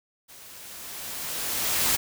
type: noise with level ramp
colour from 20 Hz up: white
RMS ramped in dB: -48 to -22 dBFS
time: 0.28-1.97 s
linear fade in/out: 20 ms
effects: none